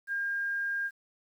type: tone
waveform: sine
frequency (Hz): 1610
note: G6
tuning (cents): +46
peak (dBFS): -29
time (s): 0.07-0.91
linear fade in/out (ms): 50
effects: 10-bit